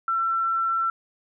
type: tone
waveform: sine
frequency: 1346 Hz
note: E6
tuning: 36 cents sharp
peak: -21 dBFS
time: 0.08-0.9 s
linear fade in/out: 2 ms
effects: none